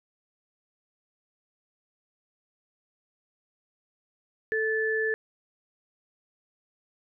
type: tone pair together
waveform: sine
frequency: 440 / 1743.8 Hz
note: A4 / A6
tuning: 0 / -16 cents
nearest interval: 2 octaves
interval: 2384 cents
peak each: -27 dBFS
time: 4.52-5.14 s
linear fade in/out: 0 ms
effects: none